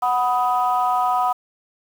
sine chord, B major, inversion second, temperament equal with one note detuned, 740 / 987.8 / 1254.6 Hz, F#5 / B5 / D#6, 0 / 0 / +14 cents, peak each -19 / -21 / -22 dBFS, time 0.02-1.33 s, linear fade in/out 10 ms, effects tanh soft clip ceiling -9 dBFS + 7-bit

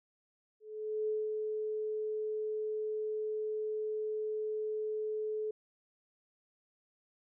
sine tone with ADSR envelope, 430 Hz, A4, 40 cents flat, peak -30 dBFS, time 0.6-5.51 s, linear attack 480 ms, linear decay 200 ms, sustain -3 dB, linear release 5 ms, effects none

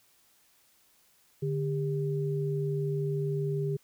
sine tone pair together, 146.83 / 400 Hz, D3 / G4, 0 / +35 cents, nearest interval octave + perfect fourth, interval 1735 cents, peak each -29 / -32 dBFS, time 1.42-3.77 s, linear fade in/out 10 ms, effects white hiss -65 dBFS RMS until 3.83 s

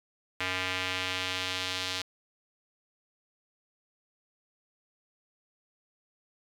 square tone with band-pass filter sweep, 92.5 Hz, F#2, in tune, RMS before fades -33 dBFS, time 0.4-2.02 s, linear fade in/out 5 ms, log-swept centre 2400 to 3900 Hz, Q 1.6, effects 9-bit

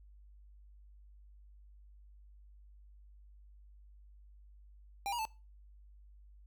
square tone with pitch steps, 799 / 954 / 879 Hz, G5 / A#5 / A5, +33 / +40 / -2 cents, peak -35 dBFS, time 5.06-5.252 s, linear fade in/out 0 ms, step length 64 ms, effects noise-tail reverb RT60 0.3 s tail -21 dB re dry + added 50 Hz sine -55 dBFS peak until 6.46 s

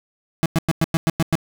35% pulse tone bursts, 163.7 Hz, E3, 12 cents flat, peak -13 dBFS, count 8, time 0.43-1.354 s, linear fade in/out 0 ms, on 28 ms, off 100 ms, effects none

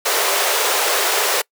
pink high-pass noise, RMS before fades -18 dBFS, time 0.05-1.42 s, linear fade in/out 10 ms, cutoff 400 Hz, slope 48 dB/octave, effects noise-tail reverb RT60 0.1 s tail -25 dB re dry

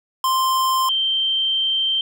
square / sine tone pair in turn, 1046 / 3134 Hz, C6 / G7, -1 / -1 cents, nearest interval octave + perfect fifth, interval 1900 cents, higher second, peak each -17 dBFS, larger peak neither, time 0.24-0.89 / 0.89-2.01 s, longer second, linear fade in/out 2 ms, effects none

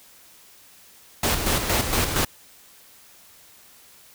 pink noise with tremolo, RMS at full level -21 dBFS, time 1.23-2.25 s, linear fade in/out 5 ms, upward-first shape square, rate 4.3 Hz, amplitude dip 50%, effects white hiss -51 dBFS RMS until 4.14 s

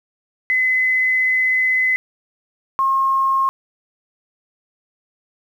sine tone pair in turn, 2029 / 1074.8 Hz, B6 / C6, +46 / +46 cents, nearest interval major seventh, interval 1100 cents, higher first, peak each -14 dBFS, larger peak neither, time 0.5-1.96 / 2.79-3.49 s, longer first, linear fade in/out 0 ms, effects 8-bit

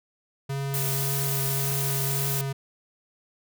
square tone with vibrato, 137.2 Hz, C#3, 17 cents flat, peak -28 dBFS, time 0.49-2.53 s, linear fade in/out 10 ms, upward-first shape sine, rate 1.8 Hz, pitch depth 13 cents each way
blue noise, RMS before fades -29 dBFS, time 0.74-2.41 s, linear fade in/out 0 ms
effects none

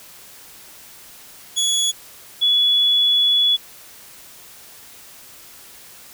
25% pulse / sine tone pair in turn, 3380 / 3402 Hz, G#7 / G#7, +30 / +41 cents, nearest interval unison, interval 11 cents, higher second, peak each -13 dBFS, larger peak neither, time 1.56-1.92 / 2.41-3.57 s, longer second, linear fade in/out 20 ms, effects white hiss -43 dBFS RMS until 6.13 s

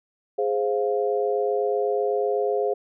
sine chord, F minor, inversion first, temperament equal, 415.3 / 523.3 / 698.5 Hz, Ab4 / C5 / F5, 0 / 0 / 0 cents, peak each -23 / -26 / -28 dBFS, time 0.38-2.74 s, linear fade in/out 10 ms, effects none

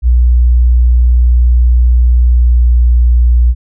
sine tone with pitch glide, 60.5 to 59.98 Hz, B1 to B1, -35 to -50 cents, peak -4 dBFS, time 0.02-3.55 s, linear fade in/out 50 ms, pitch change -15 cents, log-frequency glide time 2.34-2.64 s, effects none

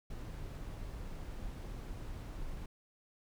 brown noise, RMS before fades -43 dBFS, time 0.1-2.66 s, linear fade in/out 5 ms, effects none

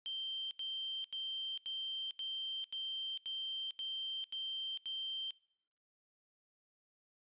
sine tone bursts, 3136 Hz, G7, in tune, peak -38 dBFS, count 10, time 0.06-5.307 s, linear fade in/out 0 ms, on 450 ms, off 83 ms, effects noise-tail reverb RT60 0.7 s tail -22 dB re dry + resampled to 8000 Hz

